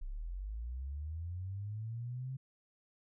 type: linear sweep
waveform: sine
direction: up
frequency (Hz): 30.57 to 133.8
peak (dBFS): -38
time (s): 0.01-2.37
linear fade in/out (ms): 10
effects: none